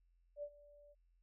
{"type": "tone with ADSR envelope", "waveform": "sine", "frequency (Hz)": 583, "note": "D5", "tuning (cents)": -13, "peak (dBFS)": -40, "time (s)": [0.36, 0.95], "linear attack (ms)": 68, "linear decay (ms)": 63, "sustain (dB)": -20, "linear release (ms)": 35, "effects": ["added 43 Hz sine -70 dBFS peak until 1.22 s"]}